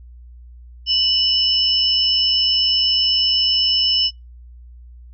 sine tone pair together, 2960 / 5274 Hz, F#7 / E8, 0 / 0 cents, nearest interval minor seventh, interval 1000 cents, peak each -17 dBFS, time 0.86-4.11 s, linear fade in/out 50 ms, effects noise-tail reverb RT60 0.2 s tail -24 dB re dry + added 60 Hz sine -38 dBFS peak until 5.13 s

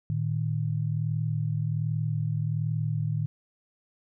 sine tone pair together, 111.9 / 153.19 Hz, A2 / D#3, +30 / -27 cents, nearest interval perfect fourth, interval 543 cents, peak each -28 dBFS, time 0.1-3.26 s, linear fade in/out 0 ms, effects none

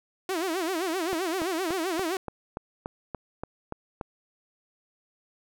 sawtooth tone with vibrato, 350 Hz, F4, 4 cents sharp, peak -23 dBFS, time 0.29-2.17 s, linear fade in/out 2 ms, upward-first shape sine, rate 7.7 Hz, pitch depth 180 cents each way
click train, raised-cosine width 1 ms, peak -19 dBFS, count 11, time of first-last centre 1.13-4.012 s, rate 3.47 Hz
effects none

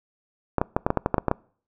clicks, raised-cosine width 1 ms, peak -6 dBFS, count 11, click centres 0.583 / 0.615 / 0.765 / 0.865 / 0.904 / 0.973 / 1.061 / 1.143 / 1.182 / 1.283 / 1.314 s, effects noise-tail reverb RT60 0.5 s tail -25 dB re dry

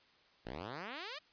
5% pulse exponential sweep, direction up, 51.91 to 640 Hz, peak -31 dBFS, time 0.45-1.19 s, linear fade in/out 10 ms, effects white hiss -67 dBFS RMS until 1.32 s + resampled to 11025 Hz

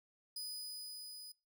sawtooth tone with level ramp, 4978 Hz, D#8, in tune, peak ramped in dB -38 to -46 dBFS, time 0.36-1.32 s, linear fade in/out 5 ms, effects noise-tail reverb RT60 0.3 s tail -25 dB re dry

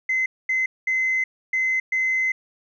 sine tone bursts at uneven times, 2053 Hz, C7, 33 cents flat, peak -18 dBFS, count 5, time 0.09-0.26 / 0.49-0.66 / 0.87-1.24 / 1.53-1.8 / 1.92-2.32 s, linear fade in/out 5 ms, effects tanh soft clip ceiling -15 dBFS

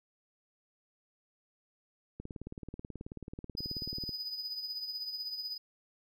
click train, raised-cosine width 3 ms, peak -29 dBFS, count 36, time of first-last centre 2.2-4.092 s, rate 18.5 Hz
triangle tone with tremolo, 4978 Hz, D#8, in tune, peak -33 dBFS, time 3.57-5.58 s, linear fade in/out 10 ms, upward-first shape triangle, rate 16 Hz, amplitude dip 65%
effects none

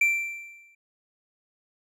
triangle tone with exponential decay, 2349 Hz, D7, in tune, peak -15 dBFS, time 0.01-0.75 s, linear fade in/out 5 ms, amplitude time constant 160 ms, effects none

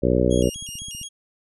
harmonic tone, 61.8 Hz, B1, 2 cents sharp, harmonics 1 / 2 / 3 / 4 / 5 / 6 / 7 / 8 / 9, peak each -25 / -25 / -25 / -25 / -25 / -25 / -25 / -25 / -25 dBFS, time 0.02-0.5 s, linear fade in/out 20 ms
click train, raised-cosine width 5 ms, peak -29 dBFS, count 12, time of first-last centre 0.3-1.014 s, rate 15.4 Hz
15% pulse tone with vibrato, 3057 Hz, G7, 44 cents flat, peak -25 dBFS, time 0.3-1.09 s, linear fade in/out 20 ms, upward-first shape square, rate 4.1 Hz, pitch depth 130 cents each way
effects resampled to 24000 Hz

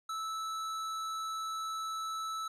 triangle tone with hard clipping, 1311 Hz, E6, 10 cents flat, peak -37 dBFS, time 0.09-2.48 s, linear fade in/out 5 ms, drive 17 dB, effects none

